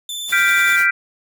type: tone with vibrato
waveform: sawtooth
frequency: 3520 Hz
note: A7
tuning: in tune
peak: -22 dBFS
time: 0.09-0.76 s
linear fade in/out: 2 ms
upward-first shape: triangle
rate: 18 Hz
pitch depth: 32 cents each way
type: noise with tremolo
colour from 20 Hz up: white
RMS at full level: -30 dBFS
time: 0.27-0.87 s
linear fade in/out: 50 ms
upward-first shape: sine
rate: 10 Hz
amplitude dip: 40%
type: chord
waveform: sine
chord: G dominant seventh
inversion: third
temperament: equal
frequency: 1396.9 / 1568 / 1975.5 / 2349 Hz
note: F6 / G6 / B6 / D7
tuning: 0 / 0 / 0 / 0 cents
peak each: -18 dBFS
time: 0.32-0.91 s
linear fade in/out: 10 ms
effects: none